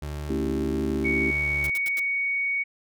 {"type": "tone with vibrato", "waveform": "30% pulse", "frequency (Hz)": 73.42, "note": "D2", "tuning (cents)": 0, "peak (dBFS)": -28, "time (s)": [0.02, 1.7], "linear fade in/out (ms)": 5, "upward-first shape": "sine", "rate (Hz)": 1.7, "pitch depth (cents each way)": 18}
{"type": "chord", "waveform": "sine", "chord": "A dominant seventh", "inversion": "none", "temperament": "equal", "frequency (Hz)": [220, 277.2, 329.6, 392], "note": ["A3", "C#4", "E4", "G4"], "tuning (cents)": [0, 0, 0, 0], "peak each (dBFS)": -30, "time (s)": [0.29, 1.31], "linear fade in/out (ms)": 10}
{"type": "tone", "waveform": "sine", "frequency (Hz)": 2235, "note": "C#7", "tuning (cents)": 14, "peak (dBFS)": -23, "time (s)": [1.04, 2.64], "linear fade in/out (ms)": 20}
{"type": "noise bursts", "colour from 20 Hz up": "white", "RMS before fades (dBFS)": -37, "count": 4, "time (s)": [1.64, 1.995], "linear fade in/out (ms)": 0, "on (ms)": 25, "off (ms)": 85}
{"effects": []}